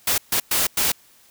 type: noise bursts at uneven times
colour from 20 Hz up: white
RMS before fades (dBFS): -20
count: 4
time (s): 0.07-0.18 / 0.32-0.4 / 0.51-0.67 / 0.77-0.92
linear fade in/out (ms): 5
effects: white hiss -54 dBFS RMS until 1.3 s